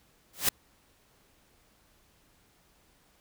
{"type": "noise with exponential growth", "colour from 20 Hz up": "white", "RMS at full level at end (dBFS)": -20, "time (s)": [0.33, 0.49], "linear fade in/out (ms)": 5, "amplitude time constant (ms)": 34, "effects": ["pink hiss -65 dBFS RMS until 3.2 s"]}